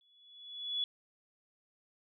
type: tone with exponential growth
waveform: sine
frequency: 3408 Hz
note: G#7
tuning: 44 cents sharp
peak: -29 dBFS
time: 0.01-0.84 s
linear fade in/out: 1 ms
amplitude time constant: 180 ms
effects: none